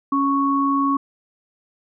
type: tone pair together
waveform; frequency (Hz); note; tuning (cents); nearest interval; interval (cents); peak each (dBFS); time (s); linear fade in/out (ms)
sine; 277.2 / 1108.7; C#4 / C#6; 0 / 0; 2 octaves; 2400; -19; 0.12-0.97; 5
effects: none